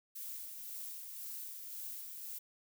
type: noise with tremolo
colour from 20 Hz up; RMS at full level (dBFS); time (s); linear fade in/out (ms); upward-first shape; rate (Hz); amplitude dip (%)
violet; -44; 0.15-2.39; 10; sine; 1.9; 35
effects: none